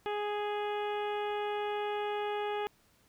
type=harmonic tone with a mistuned harmonic; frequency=415.3 Hz; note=G#4; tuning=in tune; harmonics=1 / 2 / 3 / 4 / 5 / 6 / 7 / 8; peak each=-34 / -36 / -44 / -46 / -49 / -48 / -49 / -52 dBFS; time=0.06-2.67 s; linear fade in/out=0 ms; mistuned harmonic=8; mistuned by=+17 cents; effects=pink hiss -67 dBFS RMS until 3.08 s